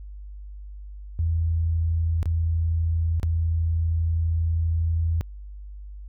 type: tone with dropouts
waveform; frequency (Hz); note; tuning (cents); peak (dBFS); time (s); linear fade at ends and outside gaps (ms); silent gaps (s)
sine; 82.41; E2; 0; -20; 1.19-5.21; 0; 2.229-2.257 / 3.198-3.231
effects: added 50 Hz sine -36 dBFS peak until 6.08 s